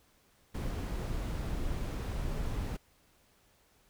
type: noise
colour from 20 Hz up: brown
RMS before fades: -35 dBFS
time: 0.54-2.77 s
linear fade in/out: 10 ms
effects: pink hiss -67 dBFS RMS until 3.89 s